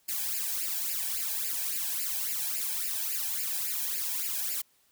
blue noise with flanger, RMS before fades -32 dBFS, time 0.08-4.62 s, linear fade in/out 10 ms, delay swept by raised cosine 0.41 to 1.27 ms, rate 3.6 Hz, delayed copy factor +0.95, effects white hiss -67 dBFS RMS until 4.91 s

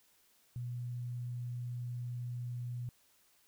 sine tone, 121.9 Hz, B2, 22 cents flat, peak -37 dBFS, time 0.56-2.89 s, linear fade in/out 0 ms, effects white hiss -69 dBFS RMS until 3.47 s

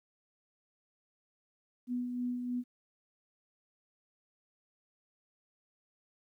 sine tone with tremolo, 246.3 Hz, B3, 5 cents flat, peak -31 dBFS, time 1.87-2.64 s, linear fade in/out 50 ms, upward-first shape sine, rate 3.2 Hz, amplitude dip 40%, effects 12-bit

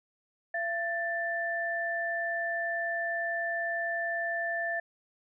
sine tone pair together, 677.7 / 1769 Hz, E5 / A6, +48 / +9 cents, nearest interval octave + perfect fourth, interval 1661 cents, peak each -33 / -31 dBFS, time 0.54-4.8 s, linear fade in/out 5 ms, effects none

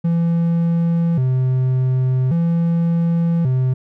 triangle tone with vibrato, 147.4 Hz, D3, 7 cents sharp, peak -12 dBFS, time 0.04-3.74 s, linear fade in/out 10 ms, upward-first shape square, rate 0.44 Hz, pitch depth 230 cents each way, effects none

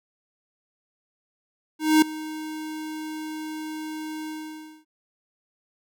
square tone with ADSR envelope, 311.1 Hz, D#4, in tune, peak -13 dBFS, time 1.79-4.85 s, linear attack 230 ms, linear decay 4 ms, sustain -19 dB, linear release 570 ms, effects none

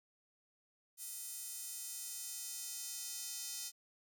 square tone with high-pass filter sweep, 279.8 Hz, C#4, 16 cents sharp, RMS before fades -45 dBFS, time 0.97-3.72 s, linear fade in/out 50 ms, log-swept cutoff 8800 to 5800 Hz, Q 1.3, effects none

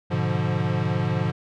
square chord, G# diminished seventh, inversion none, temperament equal, 103.83 / 123.47 / 146.83 / 174.61 Hz, G#2 / B2 / D3 / F3, 0 / 0 / 0 / 0 cents, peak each -28 dBFS, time 0.1-1.32 s, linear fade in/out 20 ms, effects low-pass 3000 Hz 12 dB/octave

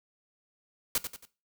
white noise with echo, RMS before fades -27 dBFS, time 0.95-0.98 s, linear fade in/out 2 ms, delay 91 ms, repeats 3, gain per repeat -8 dB, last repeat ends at 1.253 s, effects noise-tail reverb RT60 0.3 s tail -17 dB re dry

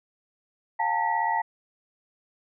sine tone cluster, 709 / 823 / 900 / 1938 Hz, F5 / G#5 / A5 / B6, +26 / -16 / +39 / -33 cents, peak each -33 / -31 / -24 / -31 dBFS, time 0.79-1.42 s, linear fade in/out 10 ms, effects none

